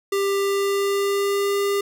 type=tone with pitch glide; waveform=square; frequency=396.1 to 401.2 Hz; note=G4 to G4; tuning=+18 to +40 cents; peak=-20 dBFS; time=0.12-1.81 s; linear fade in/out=5 ms; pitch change=+22 cents; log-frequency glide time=0.35-1.58 s; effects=none